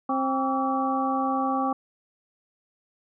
harmonic tone with a mistuned harmonic, 265.3 Hz, C4, 24 cents sharp, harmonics 1 / 2 / 3 / 4 / 5, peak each -27 / -33 / -27 / -28 / -39 dBFS, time 0.09-1.73 s, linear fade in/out 5 ms, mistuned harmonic 4, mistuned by +130 cents, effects none

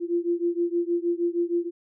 sine beating tone pair, 342.1 / 348.5 Hz, F4 / F4, -36 / -4 cents, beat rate 6.4 Hz, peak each -25 / -26 dBFS, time 0-1.71 s, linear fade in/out 50 ms, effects none

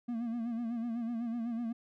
triangle tone with vibrato, 233.1 Hz, A#3, in tune, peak -31 dBFS, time 0.08-1.73 s, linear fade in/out 10 ms, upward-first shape sine, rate 8 Hz, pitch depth 69 cents each way, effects none

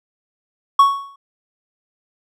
triangle tone with exponential decay, 1111 Hz, C#6, 4 cents sharp, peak -3 dBFS, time 0.79-1.16 s, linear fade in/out 5 ms, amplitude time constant 79 ms, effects none

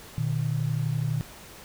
sine tone pair together, 119.8 / 151.81 Hz, A#2 / D#3, +48 / -42 cents, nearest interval major third, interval 410 cents, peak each -27 dBFS, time 0.18-1.21 s, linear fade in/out 0 ms, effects pink hiss -46 dBFS RMS until 1.64 s

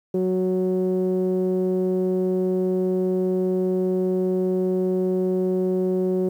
sawtooth tone with low-pass filter, 185 Hz, F#3, in tune, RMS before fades -22 dBFS, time 0.14-6.29 s, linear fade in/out 5 ms, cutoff 430 Hz, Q 5.8, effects 9-bit

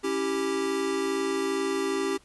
square chord, C# diminished, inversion none, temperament equal, 277.2 / 329.6 / 392 Hz, C#4 / E4 / G4, 0 / 0 / 0 cents, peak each -33 / -34 / -28 dBFS, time 0.03-2.18 s, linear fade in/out 20 ms, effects pink hiss -59 dBFS RMS until 2.24 s + resampled to 24000 Hz

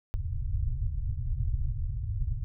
pink low-pass noise, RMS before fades -30 dBFS, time 0.14-2.44 s, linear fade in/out 0 ms, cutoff 130 Hz, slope 96 dB/octave, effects none

